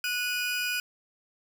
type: tone pair together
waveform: 30% pulse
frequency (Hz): 1467.6 / 2476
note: F#6 / D#7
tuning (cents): -15 / -9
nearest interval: major sixth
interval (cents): 906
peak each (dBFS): -28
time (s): 0.04-0.8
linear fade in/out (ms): 2
effects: none